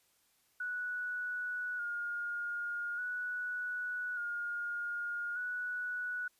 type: tone with vibrato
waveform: sine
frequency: 1448 Hz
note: F#6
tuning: 38 cents flat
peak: -35 dBFS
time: 0.6-6.28 s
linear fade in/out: 5 ms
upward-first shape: square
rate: 0.42 Hz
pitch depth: 30 cents each way
effects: white hiss -72 dBFS RMS until 6.39 s + resampled to 32000 Hz